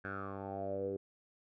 10% pulse tone with low-pass filter sweep, 98 Hz, G2, in tune, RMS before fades -40 dBFS, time 0.04-0.97 s, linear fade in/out 10 ms, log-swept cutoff 1600 to 410 Hz, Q 7.7, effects none

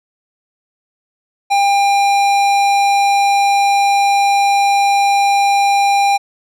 sine tone with tanh clipping, 800 Hz, G5, 35 cents sharp, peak -12 dBFS, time 1.5-6.18 s, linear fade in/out 20 ms, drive 18 dB, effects none

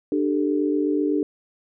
sine chord, D suspended fourth, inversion none, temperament equal with one note detuned, 297.4 / 392 / 440 Hz, D4 / G4 / A4, +22 / 0 / 0 cents, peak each -21 / -25 / -27 dBFS, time 0.12-1.23 s, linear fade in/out 2 ms, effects none

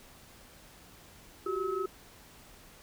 sine tone cluster, 363.4 / 389 / 1288 Hz, F#4 / G4 / E6, -31 / -13 / -41 cents, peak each -35 / -33 / -36 dBFS, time 1.46-1.86 s, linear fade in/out 5 ms, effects pink hiss -55 dBFS RMS until 2.82 s

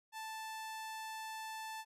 sawtooth tone, 880 Hz, A5, in tune, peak -39 dBFS, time 0.12-1.85 s, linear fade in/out 50 ms, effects resampled to 32000 Hz

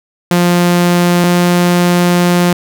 sawtooth tone pair in turn, 175.4 / 176.14 Hz, F3 / F3, +8 / +15 cents, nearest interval unison, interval 7 cents, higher second, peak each -4 dBFS, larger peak neither, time 0.31-1.24 / 1.24-2.53 s, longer second, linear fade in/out 2 ms, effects none

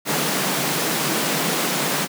pink high-pass noise, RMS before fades -22 dBFS, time 0.05-2.08 s, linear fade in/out 50 ms, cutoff 140 Hz, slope 96 dB/octave, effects none

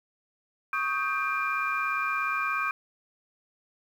sine tone cluster, 1114 / 1251 / 1571 / 2398 Hz, C#6 / D#6 / G6 / D7, +8 / +9 / +3 / +36 cents, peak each -31 dBFS, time 0.73-2.71 s, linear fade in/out 2 ms, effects tanh soft clip ceiling -16 dBFS + 9-bit

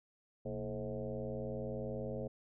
sine tone with frequency modulation, 329.6 Hz, E4, in tune, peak -37 dBFS, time 0.45-2.28 s, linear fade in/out 10 ms, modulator 100 Hz, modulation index 2.8, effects none

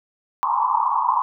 white band-pass noise, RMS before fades -20 dBFS, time 0.43-1.22 s, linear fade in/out 0 ms, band 860 to 1100 Hz, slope 96 dB/octave, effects none

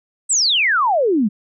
sine exponential sweep, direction down, 8460 to 191.6 Hz, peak -13 dBFS, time 0.29-1.29 s, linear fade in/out 20 ms, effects none

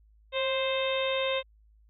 harmonic tone with a mistuned harmonic, 523.3 Hz, C5, in tune, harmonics 1 / 2 / 3 / 4 / 5 / 6 / 7, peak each -28 / -36 / -42 / -37 / -36 / -39 / -35 dBFS, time 0.32-1.43 s, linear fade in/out 50 ms, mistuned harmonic 1, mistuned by +34 cents, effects added 53 Hz sine -57 dBFS peak until 1.89 s

